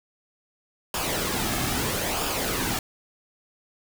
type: noise with flanger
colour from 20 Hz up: pink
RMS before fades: -27 dBFS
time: 0.94-2.79 s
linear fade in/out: 2 ms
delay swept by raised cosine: 0.49 to 2.09 ms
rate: 0.77 Hz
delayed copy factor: -0.5
effects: none